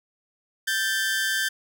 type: tone pair together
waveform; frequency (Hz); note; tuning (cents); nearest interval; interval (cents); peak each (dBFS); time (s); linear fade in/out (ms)
sawtooth; 1568 / 1760; G6 / A6; 0 / 0; major second; 200; -21 / -24; 0.67-1.49; 10
effects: none